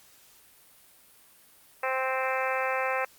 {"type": "harmonic tone", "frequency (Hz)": 261.6, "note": "C4", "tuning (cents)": 0, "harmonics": [2, 3, 4, 5, 6, 7, 8, 9, 10], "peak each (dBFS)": [-31, -33, -34, -35, -36, -36, -37, -38, -38], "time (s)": [1.83, 3.05], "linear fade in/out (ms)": 5, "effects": ["white hiss -57 dBFS RMS until 3.18 s", "Opus 48 kbps"]}